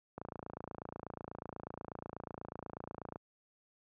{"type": "click train", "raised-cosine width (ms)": 1, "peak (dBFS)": -28, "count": 85, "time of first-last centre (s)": [0.18, 3.159], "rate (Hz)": 28.2, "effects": ["high-pass 80 Hz 12 dB/octave"]}